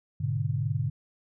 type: chord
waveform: sine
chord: G# diminished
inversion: none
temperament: equal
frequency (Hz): 103.83 / 123.47 / 146.83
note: G#2 / B2 / D3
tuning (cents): 0 / 0 / 0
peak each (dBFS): -30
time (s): 0.2-0.9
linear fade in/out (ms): 10
effects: none